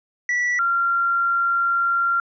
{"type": "tone pair in turn", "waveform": ["triangle", "sine"], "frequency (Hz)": [1954, 1379.9], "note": ["B6", "F6"], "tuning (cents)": [-19, -21], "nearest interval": "tritone", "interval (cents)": 602, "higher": "first", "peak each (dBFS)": -17, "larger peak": "neither", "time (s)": [[0.29, 0.59], [0.59, 2.2]], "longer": "second", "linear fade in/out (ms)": 2, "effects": ["resampled to 16000 Hz"]}